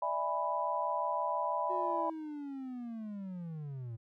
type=chord; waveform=sine; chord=E dominant seventh; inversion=third; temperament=just; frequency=593.3 / 659.3 / 824.1 / 988.9 Hz; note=D5 / E5 / G#5 / B5; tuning=+18 / 0 / -14 / +2 cents; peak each=-38 / -38 / -39 / -33 dBFS; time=0.02-2.1 s; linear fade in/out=5 ms
type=linear sweep; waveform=triangle; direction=down; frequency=370 to 110 Hz; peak=-37 dBFS; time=1.69-3.97 s; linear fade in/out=20 ms
effects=none